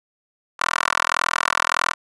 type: tone with high-pass filter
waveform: 10% pulse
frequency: 41.65 Hz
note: E1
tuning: 19 cents sharp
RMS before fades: -21 dBFS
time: 0.59-1.94 s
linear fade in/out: 20 ms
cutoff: 1200 Hz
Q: 3.3
effects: resampled to 22050 Hz

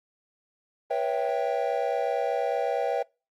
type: chord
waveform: triangle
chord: C# half-diminished seventh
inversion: third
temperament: equal with one note detuned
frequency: 486 / 554.4 / 659.3 / 784 Hz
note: B4 / C#5 / E5 / G5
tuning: -28 / 0 / 0 / 0 cents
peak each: -28 dBFS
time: 0.9-3.03 s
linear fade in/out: 10 ms
effects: noise-tail reverb RT60 0.3 s tail -25 dB re dry + Opus 32 kbps

